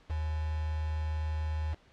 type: tone with quantisation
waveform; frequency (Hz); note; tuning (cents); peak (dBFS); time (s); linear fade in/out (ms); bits
sine; 77.78; D#2; 0; -30; 0.09-1.75; 20; 7
effects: pink hiss -62 dBFS RMS until 1.92 s + low-pass 4000 Hz 12 dB/octave